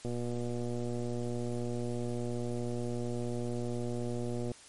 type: click train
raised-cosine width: 2 ms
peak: -24 dBFS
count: 537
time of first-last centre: 0.05-4.517 s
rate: 120 Hz
effects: white hiss -54 dBFS RMS until 4.68 s + MP3 48 kbps